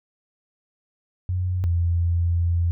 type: tone pair in turn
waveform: sine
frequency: 91 / 85.6 Hz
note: F#2 / F2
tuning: -28 / -34 cents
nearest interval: minor second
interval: 106 cents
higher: first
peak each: -21 / -18 dBFS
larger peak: second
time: 1.29-1.64 / 1.64-2.71 s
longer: second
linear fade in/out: 0 ms
effects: none